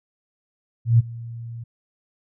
sine tone with ADSR envelope, 116.54 Hz, A#2, in tune, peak -9 dBFS, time 0.85-1.64 s, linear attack 140 ms, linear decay 22 ms, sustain -22 dB, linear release 9 ms, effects none

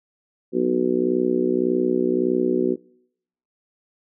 harmonic tone with a mistuned harmonic, 61.74 Hz, B1, in tune, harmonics 3 / 4 / 5 / 6 / 7 / 8, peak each -30 / -24 / -26 / -20 / -31 / -29 dBFS, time 0.52-2.77 s, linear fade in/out 50 ms, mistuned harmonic 3, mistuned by -26 cents, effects noise-tail reverb RT60 0.8 s tail -25 dB re dry

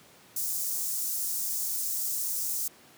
white high-pass noise, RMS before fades -31 dBFS, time 0.36-2.68 s, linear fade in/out 5 ms, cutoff 5900 Hz, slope 24 dB/octave, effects pink hiss -55 dBFS RMS until 2.97 s + high-pass 150 Hz 12 dB/octave

